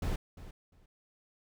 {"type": "noise with echo", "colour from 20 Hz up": "brown", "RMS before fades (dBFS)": -32, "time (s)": [0.02, 0.16], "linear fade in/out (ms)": 5, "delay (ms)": 350, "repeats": 2, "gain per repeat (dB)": -15, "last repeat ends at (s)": 0.86, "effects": []}